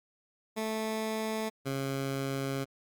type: tone pair in turn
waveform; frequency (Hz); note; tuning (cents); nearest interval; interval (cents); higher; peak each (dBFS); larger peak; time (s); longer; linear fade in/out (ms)
15% pulse; 219.4 / 136.34; A3 / C#3; -5 / -28; minor sixth; 823; first; -25; neither; 0.56-1.5 / 1.65-2.65; second; 20
effects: Opus 48 kbps